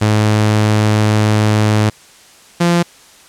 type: tone pair in turn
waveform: sawtooth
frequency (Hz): 106.8 / 172.35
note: G#2 / F3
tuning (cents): +49 / -23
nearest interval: minor sixth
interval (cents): 828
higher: second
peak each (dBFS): -6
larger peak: neither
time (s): 0.01-1.9 / 2.6-2.83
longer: first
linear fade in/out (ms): 10
effects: white hiss -43 dBFS RMS until 3.28 s + low-pass 9000 Hz 12 dB/octave